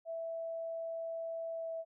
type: tone with pitch glide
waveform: sine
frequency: 659.3 to 655.1 Hz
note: E5 to E5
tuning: 0 to -11 cents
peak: -37 dBFS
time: 0.05-1.85 s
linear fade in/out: 50 ms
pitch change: -11 cents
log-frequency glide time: 1.51-1.73 s
effects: none